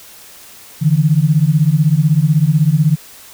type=beating tone pair; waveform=sine; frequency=145.5 / 161.5 Hz; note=D3 / E3; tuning=-16 / -35 cents; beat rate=16 Hz; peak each=-12 dBFS; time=0.81-2.96 s; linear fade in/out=20 ms; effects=white hiss -39 dBFS RMS until 3.33 s